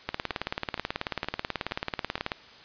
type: two click trains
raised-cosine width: 0.3 ms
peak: -12 / -20 dBFS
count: 42 / 5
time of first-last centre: 0.09-2.318 / 0.31-2.179 s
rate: 18.4 / 2.14 Hz
effects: white hiss -50 dBFS RMS until 2.64 s + resampled to 11025 Hz